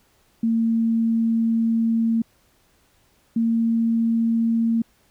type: tone pair in turn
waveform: sine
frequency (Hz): 227.5 / 228.7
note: A#3 / A#3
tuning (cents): -42 / -33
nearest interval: unison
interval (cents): 9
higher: second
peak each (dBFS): -17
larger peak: neither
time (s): 0.43-2.22 / 3.36-4.82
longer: first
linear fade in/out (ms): 5
effects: pink hiss -61 dBFS RMS until 5.1 s